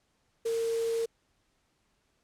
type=tone in noise; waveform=sine; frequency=457.7 Hz; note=A#4; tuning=32 cents flat; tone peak=-27 dBFS; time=0.45-1.06 s; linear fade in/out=10 ms; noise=white; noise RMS=-43 dBFS; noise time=0.45-1.06 s; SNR=+13 dB; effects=pink hiss -73 dBFS RMS until 2.23 s + low-pass 9000 Hz 12 dB/octave